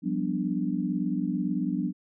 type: chord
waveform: sine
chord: G dominant seventh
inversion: third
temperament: equal with one note detuned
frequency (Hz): 177.97 / 196 / 246.9 / 293.7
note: F3 / G3 / B3 / D4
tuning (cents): +33 / 0 / 0 / 0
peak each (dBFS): -31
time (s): 0.02-1.93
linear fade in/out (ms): 50
effects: none